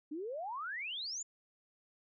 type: exponential sweep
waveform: sine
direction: up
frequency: 284.7 to 7290 Hz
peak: -38 dBFS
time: 0.11-1.23 s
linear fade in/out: 10 ms
effects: none